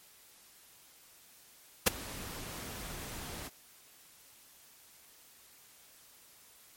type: noise with ADSR envelope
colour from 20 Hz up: pink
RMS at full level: -19 dBFS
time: 1.86-3.5 s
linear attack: 13 ms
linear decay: 11 ms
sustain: -24 dB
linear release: 33 ms
effects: white hiss -59 dBFS RMS until 6.76 s + MP3 64 kbps